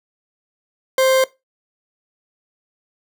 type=tone; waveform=40% pulse; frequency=525 Hz; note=C5; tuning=6 cents sharp; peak=-12 dBFS; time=0.98-1.24 s; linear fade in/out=2 ms; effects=noise-tail reverb RT60 0.2 s tail -18 dB re dry